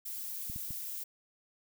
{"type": "noise", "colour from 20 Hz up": "violet", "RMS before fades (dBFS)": -40, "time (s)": [0.05, 1.04], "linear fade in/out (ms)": 10}
{"type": "clicks", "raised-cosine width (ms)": 5, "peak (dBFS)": -31, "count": 3, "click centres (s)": [0.499, 0.561, 0.707]}
{"effects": []}